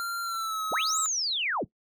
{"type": "tone with pitch glide", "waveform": "square", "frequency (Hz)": [1382, 1282], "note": ["F6", "E6"], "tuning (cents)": [-19, -49], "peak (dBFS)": -30, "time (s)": [0, 1.06], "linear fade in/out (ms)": 0, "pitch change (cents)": -130, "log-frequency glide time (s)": [0.22, 0.62]}
{"type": "linear two-way sweep", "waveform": "sine", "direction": "up then down", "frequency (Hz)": [43.95, 7902, 43.95], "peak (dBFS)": -26, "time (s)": [0.71, 1.65], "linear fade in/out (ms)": 20, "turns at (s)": 0.99}
{"effects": ["noise-tail reverb RT60 0.1 s tail -18 dB re dry"]}